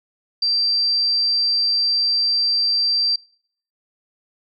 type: tone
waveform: sine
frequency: 4699 Hz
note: D8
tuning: in tune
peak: -16 dBFS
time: 0.42-3.16 s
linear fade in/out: 5 ms
effects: noise-tail reverb RT60 0.6 s tail -26 dB re dry